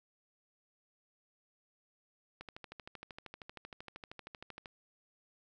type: click train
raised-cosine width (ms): 0.3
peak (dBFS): -30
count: 30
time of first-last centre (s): 2.41-4.658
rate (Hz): 12.9
effects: none